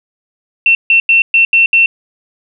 sine tone bursts at uneven times, 2700 Hz, E7, 41 cents sharp, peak -5 dBFS, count 6, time 0.66-0.75 / 0.9-1 / 1.09-1.22 / 1.34-1.45 / 1.53-1.66 / 1.73-1.86 s, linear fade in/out 2 ms, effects none

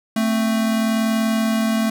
square tone pair together, 221.9 / 262.7 Hz, A3 / C4, +15 / +7 cents, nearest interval minor third, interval 292 cents, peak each -18 / -27 dBFS, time 0.16-1.9 s, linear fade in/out 5 ms, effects none

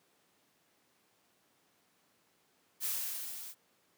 blue noise with level ramp, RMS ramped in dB -33 to -47 dBFS, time 2.8-3.55 s, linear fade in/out 50 ms, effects pink hiss -71 dBFS RMS until 3.97 s + high-pass 200 Hz 12 dB/octave

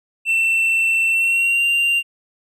triangle tone with pitch glide, 2686 to 2778 Hz, E7 to F7, +32 to -10 cents, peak -13 dBFS, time 0.25-2.03 s, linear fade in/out 50 ms, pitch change +58 cents, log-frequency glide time 1.09-1.65 s, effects none

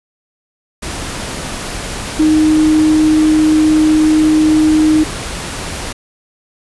sine tone in noise, 310 Hz, D#4, 6 cents flat, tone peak -7 dBFS, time 2.19-5.04 s, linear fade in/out 10 ms, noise pink, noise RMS -23 dBFS, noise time 0.82-5.93 s, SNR +13 dB, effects resampled to 24000 Hz

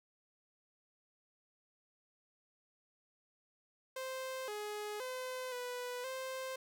sawtooth tone with pitch steps, 522 / 419.1 / 511 / 493.5 / 523 Hz, C5 / G#4 / C5 / B4 / C5, -4 / +16 / -41 / -1 / -1 cents, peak -36 dBFS, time 3.96-6.56 s, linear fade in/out 5 ms, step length 520 ms, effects none

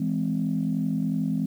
sine chord, E augmented, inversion none, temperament equal with one note detuned, 164.81 / 207.7 / 258.5 Hz, E3 / G#3 / B#3, 0 / 0 / -21 cents, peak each -27 dBFS, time 0-1.46 s, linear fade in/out 5 ms, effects tanh soft clip ceiling -15 dBFS + 9-bit

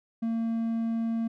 triangle tone, 227.9 Hz, A#3, 39 cents flat, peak -24 dBFS, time 0.22-1.28 s, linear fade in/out 10 ms, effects none

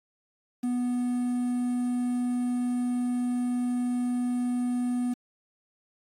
triangle tone with quantisation, 245.9 Hz, B3, 7 cents flat, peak -23 dBFS, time 0.63-5.14 s, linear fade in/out 10 ms, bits 8, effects AAC 48 kbps

